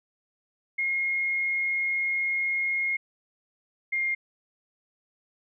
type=tone pair in turn; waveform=sine; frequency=2148 / 2122 Hz; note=C7 / C7; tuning=+45 / +24 cents; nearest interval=unison; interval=21 cents; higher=first; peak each=-24 dBFS; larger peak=neither; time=0.78-2.97 / 3.92-4.15 s; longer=first; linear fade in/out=10 ms; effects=none